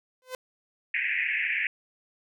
sawtooth tone with exponential growth, 511 Hz, C5, 41 cents flat, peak -26 dBFS, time 0.22-0.35 s, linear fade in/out 1 ms, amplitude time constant 28 ms
white band-pass noise, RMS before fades -28 dBFS, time 0.94-1.67 s, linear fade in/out 2 ms, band 1700 to 2600 Hz, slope 96 dB/octave
effects none

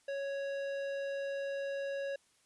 triangle tone with tanh clipping, 554.4 Hz, C#5, in tune, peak -37 dBFS, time 0.08-2.16 s, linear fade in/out 5 ms, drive 18 dB, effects white hiss -70 dBFS RMS until 2.45 s + resampled to 24000 Hz

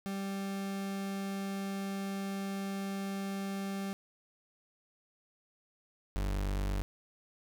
40% pulse tone pair in turn, 196 / 48.86 Hz, G3 / G1, 0 / -5 cents, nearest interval 2 octaves, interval 2405 cents, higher first, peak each -34 / -30 dBFS, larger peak second, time 0.06-3.93 / 6.16-6.82 s, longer first, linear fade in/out 0 ms, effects none

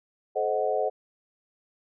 sine chord, A diminished seventh, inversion none, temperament equal with one note detuned, 431.2 / 523.3 / 622.3 / 740 Hz, A4 / C5 / Eb5 / Gb5, -35 / 0 / 0 / 0 cents, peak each -29 dBFS, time 0.35-0.9 s, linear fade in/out 20 ms, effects none

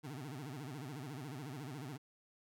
25% pulse tone with vibrato, 138.59 Hz, C#3, in tune, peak -40 dBFS, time 0.03-1.98 s, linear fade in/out 20 ms, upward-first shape sine, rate 14 Hz, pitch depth 210 cents each way, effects none

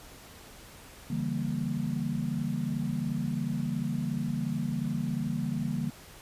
sine chord, C# diminished seventh, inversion none, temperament equal with one note detuned, 141.99 / 164.81 / 196 / 233.1 Hz, C#3 / E3 / G3 / Bb3, +42 / 0 / 0 / 0 cents, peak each -34 / -34 / -35 / -33 dBFS, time 1.1-5.9 s, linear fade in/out 5 ms, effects pink hiss -50 dBFS RMS until 6.21 s + resampled to 32000 Hz

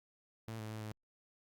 sawtooth tone with pitch steps, 112.1 / 108.5 / 109.3 / 107.6 Hz, A2 / A2 / A2 / A2, +33 / -24 / -11 / -38 cents, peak -38 dBFS, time 0.48-0.92 s, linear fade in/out 0 ms, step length 110 ms, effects Opus 48 kbps

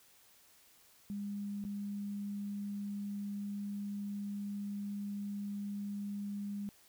sine tone with dropouts, 202.7 Hz, G#3, 42 cents flat, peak -37 dBFS, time 1.1-6.69 s, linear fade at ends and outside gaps 0 ms, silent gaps 1.64-1.65 s, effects white hiss -64 dBFS RMS until 6.88 s

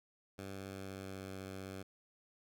10% pulse tone with pitch glide, 97.2 to 95.64 Hz, G2 to G2, -14 to -42 cents, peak -36 dBFS, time 0.38-1.83 s, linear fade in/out 10 ms, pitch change -28 cents, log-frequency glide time 0.5-1.26 s, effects none

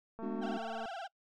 click train, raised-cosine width 1 ms, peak -33 dBFS, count 151, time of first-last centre 0.19-0.857 s, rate 225 Hz
triangle chord, G# half-diminished seventh, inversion none, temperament equal, 207.7 / 246.9 / 293.7 / 370 Hz, G#3 / B3 / D4 / F#4, 0 / 0 / 0 / 0 cents, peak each -38 / -39 / -41 / -40 dBFS, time 0.22-0.58 s, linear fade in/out 10 ms
35% pulse tone with vibrato, 730 Hz, F#5, 24 cents flat, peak -38 dBFS, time 0.41-1.08 s, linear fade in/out 20 ms, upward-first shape sine, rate 19 Hz, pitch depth 170 cents each way
effects noise-tail reverb RT60 0.1 s tail -24 dB re dry + low-pass 4000 Hz 12 dB/octave

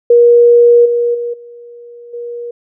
sine tone with level steps, 476.3 Hz, A#4, 37 cents sharp, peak -3 / -10 / -16 / -31 / -21 dBFS, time 0.1-2.51 s, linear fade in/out 5 ms, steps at 0.85 / 1.14 / 1.33 / 2.13 s, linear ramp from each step 10 ms, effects none

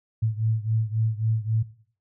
sine beating tone pair, 109.6 / 113.3 Hz, A2 / A#2, -6 / -49 cents, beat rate 3.7 Hz, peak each -23 / -27 dBFS, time 0.22-1.63 s, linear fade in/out 10 ms, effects noise-tail reverb RT60 0.5 s tail -17 dB re dry

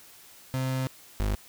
35% pulse tone pair in turn, 130.81 / 51.27 Hz, C3 / G#1, 0 / -22 cents, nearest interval octave + major third, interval 1622 cents, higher first, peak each -25 / -23 dBFS, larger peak second, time 0.54-0.87 / 1.2-1.35 s, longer first, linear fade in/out 0 ms, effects white hiss -52 dBFS RMS until 1.48 s

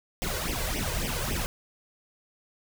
pink noise with flanger, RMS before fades -30 dBFS, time 0.22-1.46 s, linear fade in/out 0 ms, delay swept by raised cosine 0.35 to 2.05 ms, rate 3.6 Hz, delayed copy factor +0.9, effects none

